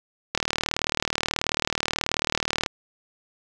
click train, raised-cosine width 0.2 ms, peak -5 dBFS, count 90, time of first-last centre 0.35-2.662 s, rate 38.5 Hz, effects none

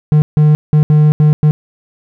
triangle tone bursts at uneven times, 151.3 Hz, D#3, 48 cents flat, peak -3 dBFS, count 6, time 0.12-0.22 / 0.37-0.55 / 0.73-0.83 / 0.9-1.12 / 1.2-1.33 / 1.43-1.51 s, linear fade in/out 0 ms, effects none

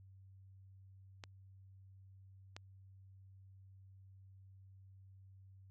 clicks, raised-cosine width 0.2 ms, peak -30 dBFS, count 2, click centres 1.238 / 2.565 s, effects added 96 Hz sine -57 dBFS peak until 5.7 s + AAC 32 kbps

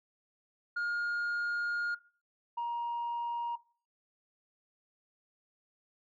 sine tone pair in turn, 1421 / 944.6 Hz, F6 / A#5, +30 / +23 cents, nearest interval perfect fifth, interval 707 cents, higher first, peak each -28 / -30 dBFS, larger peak first, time 0.76-1.95 / 2.57-3.56 s, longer first, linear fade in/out 10 ms, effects noise-tail reverb RT60 0.4 s tail -20 dB re dry + tanh soft clip ceiling -30 dBFS

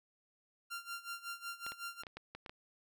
sawtooth tone with tremolo, 1386 Hz, F6, 14 cents flat, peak -36 dBFS, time 0.7-2.03 s, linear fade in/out 20 ms, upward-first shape sine, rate 5.4 Hz, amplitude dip 85%
clicks, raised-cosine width 0.3 ms, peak -30 dBFS, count 8, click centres 1.665 / 1.72 / 2.035 / 2.068 / 2.17 / 2.35 / 2.462 / 2.495 s
effects none

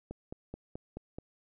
click train, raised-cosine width 2 ms, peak -27 dBFS, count 6, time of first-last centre 0.11-1.185 s, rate 4.65 Hz, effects none

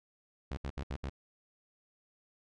sawtooth tone bursts, 68.1 Hz, C#2, 30 cents flat, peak -32 dBFS, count 5, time 0.51-1.095 s, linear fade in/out 0 ms, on 61 ms, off 70 ms, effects low-pass 5000 Hz 12 dB/octave

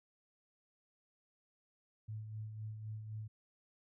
sine tone with tremolo, 108.3 Hz, A2, 27 cents flat, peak -40 dBFS, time 2.08-3.28 s, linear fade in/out 10 ms, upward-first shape sine, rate 3.9 Hz, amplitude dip 45%, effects none

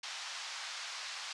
white band-pass noise, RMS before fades -43 dBFS, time 0.03-1.33 s, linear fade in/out 5 ms, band 780 to 5800 Hz, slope 24 dB/octave, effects resampled to 24000 Hz

